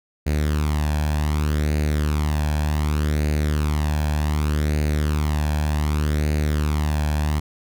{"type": "tone with flanger", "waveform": "sawtooth", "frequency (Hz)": 75.2, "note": "D2", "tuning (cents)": 42, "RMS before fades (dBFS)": -21, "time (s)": [0.26, 7.4], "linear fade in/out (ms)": 10, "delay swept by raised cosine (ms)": [0.45, 1.22], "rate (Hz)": 0.66, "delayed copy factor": 0.6, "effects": []}